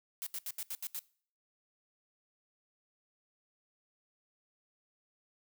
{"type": "noise bursts", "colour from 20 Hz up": "blue", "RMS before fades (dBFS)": -39, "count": 7, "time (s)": [0.22, 0.991], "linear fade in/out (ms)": 0, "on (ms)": 45, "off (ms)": 76, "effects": ["noise-tail reverb RT60 0.5 s tail -22 dB re dry"]}